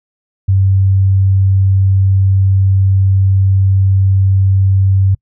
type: tone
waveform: sine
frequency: 96.4 Hz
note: G2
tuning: 28 cents flat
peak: -7 dBFS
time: 0.48-5.15 s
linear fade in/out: 10 ms
effects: noise-tail reverb RT60 0.1 s tail -26 dB re dry